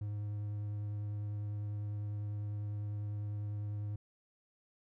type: tone with vibrato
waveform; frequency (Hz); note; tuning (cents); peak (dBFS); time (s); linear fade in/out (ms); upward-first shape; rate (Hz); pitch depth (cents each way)
triangle; 103.83; G#2; 0; -34; 0.01-3.96; 5; triangle; 10; 14
effects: none